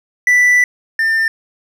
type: tone pair in turn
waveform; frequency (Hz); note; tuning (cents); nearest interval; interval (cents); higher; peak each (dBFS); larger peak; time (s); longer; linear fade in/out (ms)
triangle; 1975.5 / 1796.7; B6 / A6; 0 / +36; major second; 164; first; -6 / -10; first; 0.27-0.64 / 0.99-1.28; first; 2
effects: none